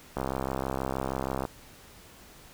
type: click train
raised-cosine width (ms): 1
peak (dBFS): -16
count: 86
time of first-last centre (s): 0.17-1.452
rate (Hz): 66.3
effects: pink hiss -52 dBFS RMS until 2.53 s